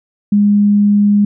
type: tone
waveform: sine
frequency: 205.1 Hz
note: G#3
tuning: 21 cents flat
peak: -7 dBFS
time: 0.32-1.25 s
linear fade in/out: 5 ms
effects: none